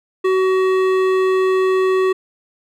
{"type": "tone with hard clipping", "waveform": "triangle", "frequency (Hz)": 376.2, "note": "F#4", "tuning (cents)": 29, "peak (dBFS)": -15, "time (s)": [0.24, 2.13], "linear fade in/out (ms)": 10, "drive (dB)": 17, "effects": []}